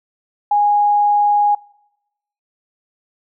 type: tone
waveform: sine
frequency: 825 Hz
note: G#5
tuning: 12 cents flat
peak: -11 dBFS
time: 0.51-1.55 s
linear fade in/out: 5 ms
effects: noise-tail reverb RT60 0.9 s tail -24 dB re dry